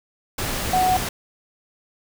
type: tone in noise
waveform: sine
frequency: 740 Hz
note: F#5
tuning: in tune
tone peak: -16 dBFS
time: 0.73-0.97 s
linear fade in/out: 5 ms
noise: pink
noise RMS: -26 dBFS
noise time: 0.38-1.09 s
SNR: +7 dB
effects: none